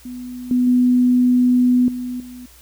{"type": "tone with level steps", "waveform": "sine", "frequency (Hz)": 248.5, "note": "B3", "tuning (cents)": 11, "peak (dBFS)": [-28, -13, -11, -23, -33], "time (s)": [0.05, 2.46], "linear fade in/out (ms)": 5, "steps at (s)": [0.51, 0.67, 1.88, 2.2], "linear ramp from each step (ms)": 2, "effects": ["added 60 Hz sine -48 dBFS peak until 2.61 s", "white hiss -48 dBFS RMS until 2.61 s"]}